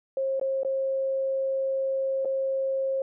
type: tone with dropouts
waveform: sine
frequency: 536 Hz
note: C5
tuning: 42 cents sharp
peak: -24 dBFS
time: 0.17-3.02 s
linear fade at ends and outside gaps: 2 ms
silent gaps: 0.397-0.413 / 0.633-0.648 / 2.249-2.255 s
effects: none